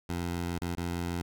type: tone with dropouts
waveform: 15% pulse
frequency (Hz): 86.6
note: F2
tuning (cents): -14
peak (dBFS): -25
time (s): 0.09-1.22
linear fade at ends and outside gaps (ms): 5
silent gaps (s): 0.587-0.616 / 0.752-0.772
effects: none

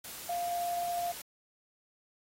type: tone in noise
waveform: sine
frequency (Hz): 698.5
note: F5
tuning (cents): 0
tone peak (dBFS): -31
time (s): 0.29-1.12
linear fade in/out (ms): 5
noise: white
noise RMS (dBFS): -44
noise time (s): 0.04-1.22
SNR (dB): +10
effects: AAC 48 kbps

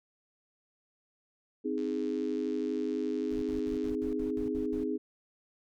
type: chord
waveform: sine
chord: Ab major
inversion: first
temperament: just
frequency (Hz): 259.6 / 311.5 / 415.3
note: C4 / Eb4 / Ab4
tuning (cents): -13 / +2 / 0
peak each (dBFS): -34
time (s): 1.64-4.98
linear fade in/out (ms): 20
type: click train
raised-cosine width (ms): 0.2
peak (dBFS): -36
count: 198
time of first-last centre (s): 1.78-3.896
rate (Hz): 93.1
type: noise bursts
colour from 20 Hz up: brown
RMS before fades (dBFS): -45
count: 9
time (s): 3.31-4.836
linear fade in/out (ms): 0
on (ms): 110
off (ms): 67
effects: none

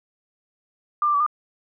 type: tone with pitch steps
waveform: sine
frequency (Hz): 1194 / 1183 / 1147 / 1208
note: D6 / D6 / D6 / D6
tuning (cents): +28 / +12 / -41 / +48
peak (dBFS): -17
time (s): 1.02-1.264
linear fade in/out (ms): 2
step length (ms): 61
effects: none

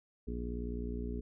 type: harmonic tone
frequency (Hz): 59.7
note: A#1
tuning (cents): +42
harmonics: 1 / 2 / 3 / 4 / 5 / 6 / 7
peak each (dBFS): -38 / -49 / -46 / -42 / -48 / -50 / -45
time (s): 0.27-1.21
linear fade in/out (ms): 10
effects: none

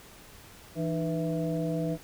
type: harmonic tone with a mistuned harmonic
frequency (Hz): 164.81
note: E3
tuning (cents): 0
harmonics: 1 / 2 / 3 / 4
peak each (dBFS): -30 / -33 / -35 / -36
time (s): 0.75-1.98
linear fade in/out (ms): 50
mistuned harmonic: 2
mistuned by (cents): -130
effects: pink hiss -51 dBFS RMS until 2.03 s

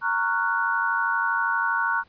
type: chord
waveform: sine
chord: Gb major seventh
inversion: first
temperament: just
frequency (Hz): 925 / 1110 / 1387.5 / 1480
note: Bb5 / Db6 / F6 / Gb6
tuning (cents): -14 / +2 / -12 / 0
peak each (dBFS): -27 / -28 / -30 / -24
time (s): 0.01-2.04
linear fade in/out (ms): 50
effects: pink hiss -59 dBFS RMS until 2.08 s + resampled to 11025 Hz

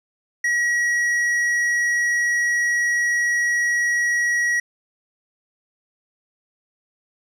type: tone with tanh clipping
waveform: triangle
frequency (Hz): 1913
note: A#6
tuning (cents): +44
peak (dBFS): -19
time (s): 0.44-4.6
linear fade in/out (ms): 5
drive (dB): 12
effects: none

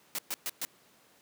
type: noise bursts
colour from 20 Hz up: white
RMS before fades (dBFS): -34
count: 4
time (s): 0.15-0.65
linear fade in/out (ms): 0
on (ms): 35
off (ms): 120
effects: pink hiss -62 dBFS RMS until 1.21 s + high-pass 200 Hz 12 dB/octave

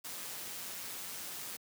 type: noise with amplitude modulation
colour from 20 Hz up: white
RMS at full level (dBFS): -41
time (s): 0.04-1.57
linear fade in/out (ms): 10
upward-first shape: sine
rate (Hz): 179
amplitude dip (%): 45
effects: high-pass 100 Hz 12 dB/octave

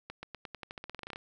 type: accelerating click train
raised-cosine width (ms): 0.3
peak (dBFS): -25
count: 17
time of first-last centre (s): 0.1-1.159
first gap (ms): 130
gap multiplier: 0.9
effects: none

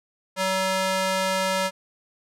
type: tone with high-pass filter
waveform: square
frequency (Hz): 189.4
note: F#3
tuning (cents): +41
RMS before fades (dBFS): -24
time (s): 0.36-1.71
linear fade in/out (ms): 50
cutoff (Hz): 550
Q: 0.76
effects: low-pass 11000 Hz 12 dB/octave

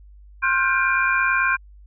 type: tone cluster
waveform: sine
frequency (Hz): 1060 / 1404 / 1462 / 1571 / 2398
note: C6 / F6 / F#6 / G6 / D7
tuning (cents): +22 / +9 / -21 / +3 / +36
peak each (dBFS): -23 / -27 / -28 / -20 / -24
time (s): 0.42-1.57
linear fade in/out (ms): 20
effects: added 50 Hz sine -43 dBFS peak until 1.86 s

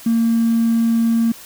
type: tone with hard clipping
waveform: triangle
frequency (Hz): 229.2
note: A#3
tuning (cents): -29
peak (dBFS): -13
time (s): 0.06-1.32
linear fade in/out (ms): 5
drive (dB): 3
effects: white hiss -39 dBFS RMS until 1.45 s

